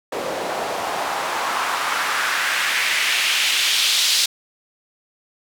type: noise with band-pass filter sweep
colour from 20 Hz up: white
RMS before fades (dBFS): -21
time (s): 0.12-4.26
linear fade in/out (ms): 5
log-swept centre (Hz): 490 to 4200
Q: 1.7
effects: none